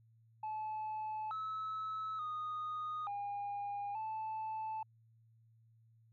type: tone with pitch steps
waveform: sine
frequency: 864 / 1296 / 1238 / 811 / 875 Hz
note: A5 / E6 / D#6 / G#5 / A5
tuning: -32 / -30 / -9 / -41 / -10 cents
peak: -36 dBFS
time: 0.43-4.83 s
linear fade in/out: 5 ms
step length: 880 ms
effects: tanh soft clip ceiling -36 dBFS + added 113 Hz sine -64 dBFS peak until 6.12 s